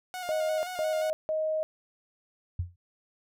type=tone with vibrato; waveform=sawtooth; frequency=721 Hz; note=F#5; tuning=45 cents flat; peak=-31 dBFS; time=0.14-1.1 s; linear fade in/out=0 ms; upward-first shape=square; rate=5.7 Hz; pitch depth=33 cents each way
type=tone bursts; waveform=sine; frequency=626 Hz; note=D#5; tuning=10 cents sharp; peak=-26 dBFS; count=3; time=0.29-1.63 s; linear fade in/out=0 ms; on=340 ms; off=160 ms
type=tone with exponential decay; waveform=sine; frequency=88 Hz; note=F2; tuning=14 cents sharp; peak=-24 dBFS; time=2.59-2.76 s; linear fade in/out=5 ms; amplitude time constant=35 ms
effects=none